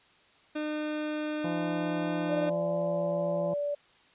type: tone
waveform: 30% pulse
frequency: 303.5 Hz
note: D#4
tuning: 43 cents flat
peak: -28 dBFS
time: 0.55-2.5 s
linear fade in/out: 10 ms
type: harmonic tone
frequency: 170.7 Hz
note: F3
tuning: 39 cents flat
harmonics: 1 / 2 / 3 / 4 / 5 / 6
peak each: -34 / -40 / -40 / -40 / -44 / -46 dBFS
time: 1.44-3.54 s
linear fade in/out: 5 ms
type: tone with pitch glide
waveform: sine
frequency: 587.3 to 579.9 Hz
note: D5 to D5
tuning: 0 to -22 cents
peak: -28 dBFS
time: 2.29-3.75 s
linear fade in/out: 10 ms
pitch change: -22 cents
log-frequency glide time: 2.59-3.04 s
effects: white hiss -61 dBFS RMS until 4.14 s + resampled to 8000 Hz